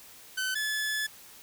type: tone pair in turn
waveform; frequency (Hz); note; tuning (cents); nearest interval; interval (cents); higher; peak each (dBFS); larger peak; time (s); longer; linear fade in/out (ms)
sawtooth; 1521 / 1721.6; F#6 / A6; +47 / -38; major second; 215; second; -25; neither; 0.37-0.55 / 0.55-1.07; second; 10
effects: white hiss -51 dBFS RMS until 1.42 s